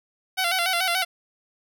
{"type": "tone with vibrato", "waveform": "10% pulse", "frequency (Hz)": 720, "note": "F#5", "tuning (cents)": -47, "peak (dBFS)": -13, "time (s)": [0.37, 1.05], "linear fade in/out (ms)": 20, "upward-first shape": "square", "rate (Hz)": 6.9, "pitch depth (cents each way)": 77, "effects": []}